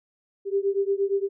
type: beating tone pair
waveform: sine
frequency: 392 / 400.6 Hz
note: G4 / G4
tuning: 0 / +38 cents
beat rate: 8.6 Hz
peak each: -24 / -25 dBFS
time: 0.45-1.29 s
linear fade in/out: 50 ms
effects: none